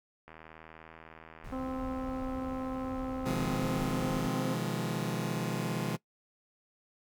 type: click train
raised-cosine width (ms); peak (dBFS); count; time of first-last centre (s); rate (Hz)
0.5; -34; 264; 0.28-3.555; 80.3
type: noise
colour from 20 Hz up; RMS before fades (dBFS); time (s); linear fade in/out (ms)
brown; -44; 1.44-4.27; 5
type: harmonic tone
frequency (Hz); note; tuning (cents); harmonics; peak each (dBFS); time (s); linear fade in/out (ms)
260.7; C4; -6; 1 / 2 / 3 / 4 / 5; -35 / -41 / -45 / -47 / -49; 1.52-4.55; 5
type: chord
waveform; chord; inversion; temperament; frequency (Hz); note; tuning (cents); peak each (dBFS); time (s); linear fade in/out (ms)
sawtooth; F half-diminished seventh; second; just; 125.72 / 157.15 / 174.61 / 209.5; Cb3 / Eb3 / F3 / Ab3; +31 / +18 / 0 / +15; -33; 3.25-5.97; 20
effects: noise-tail reverb RT60 0.1 s tail -20 dB re dry

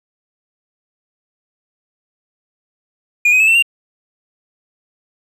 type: tone with pitch steps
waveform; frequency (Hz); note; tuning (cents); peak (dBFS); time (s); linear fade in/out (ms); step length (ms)
triangle; 2432 / 2513 / 2598 / 2684 / 2774; D#7 / D#7 / E7 / E7 / F7; -40 / +17 / -26 / +31 / -12; -7; 3.25-3.625; 5; 75
effects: none

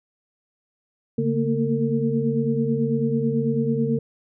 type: tone cluster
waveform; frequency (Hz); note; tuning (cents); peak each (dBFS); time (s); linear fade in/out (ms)
sine; 140.6 / 224.5 / 233.6 / 454.5; C#3 / A3 / A#3 / A#4; +25 / +35 / +4 / -44; -25; 1.18-3.99; 5
effects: none

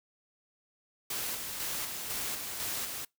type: noise with tremolo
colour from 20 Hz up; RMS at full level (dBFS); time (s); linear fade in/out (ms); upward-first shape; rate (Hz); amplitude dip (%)
white; -35; 1.1-3.05; 5; square; 2; 35
effects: noise-tail reverb RT60 0.2 s tail -26 dB re dry

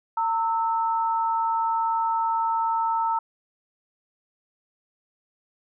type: tone pair together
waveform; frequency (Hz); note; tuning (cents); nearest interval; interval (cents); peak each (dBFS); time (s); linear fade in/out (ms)
sine; 910.5 / 1308; A#5 / E6; -41 / -14; tritone; 627; -22 / -28; 0.17-3.19; 5
effects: none

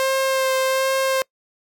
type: tone with vibrato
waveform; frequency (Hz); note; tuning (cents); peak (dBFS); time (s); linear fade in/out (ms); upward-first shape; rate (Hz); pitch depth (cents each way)
sawtooth; 529; C5; +19; -14; 0-1.22; 0; sine; 1.3; 14
effects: noise-tail reverb RT60 0.1 s tail -25 dB re dry

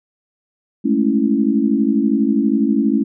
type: chord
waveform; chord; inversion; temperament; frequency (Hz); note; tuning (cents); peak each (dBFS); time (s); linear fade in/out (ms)
sine; A major seventh; third; equal; 207.7 / 220 / 277.2 / 329.6; G#3 / A3 / C#4 / E4; 0 / 0 / 0 / 0; -21 / -17 / -17 / -21; 0.84-3.04; 20
effects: none

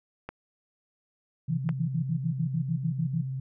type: clicks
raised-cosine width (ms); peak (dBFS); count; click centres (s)
0.5; -21; 2; 0.29 / 1.691
type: tone with vibrato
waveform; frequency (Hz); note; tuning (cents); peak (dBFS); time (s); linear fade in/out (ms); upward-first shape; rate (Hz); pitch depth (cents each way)
sine; 132.4; C3; +21; -30; 1.48-3.4; 5; triangle; 19; 28
type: tone bursts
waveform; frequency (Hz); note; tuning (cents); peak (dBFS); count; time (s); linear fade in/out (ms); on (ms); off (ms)
sine; 164.81; E3; 0; -25; 12; 1.49-3.226; 20; 97; 52
effects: none

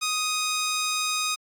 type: tone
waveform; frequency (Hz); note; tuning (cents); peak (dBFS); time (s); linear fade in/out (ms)
10% pulse; 1248; D#6; +5; -16; 0.01-1.36; 20
effects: AAC 64 kbps

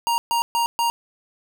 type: tone bursts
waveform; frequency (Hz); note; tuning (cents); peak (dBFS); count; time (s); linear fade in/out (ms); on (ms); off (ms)
square; 936; A#5; +7; -19; 4; 0.07-0.9; 0; 110; 130
effects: none

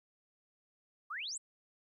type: exponential sweep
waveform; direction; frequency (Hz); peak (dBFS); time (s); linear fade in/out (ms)
sine; up; 1108.7 to 8530; -38; 1.1-1.38; 10
effects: 13-bit

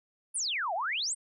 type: exponential two-way sweep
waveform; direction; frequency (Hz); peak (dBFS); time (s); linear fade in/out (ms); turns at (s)
sine; down then up; 10630 to 640 to 9230; -29; 0.34-1.15; 20; 0.74
effects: none

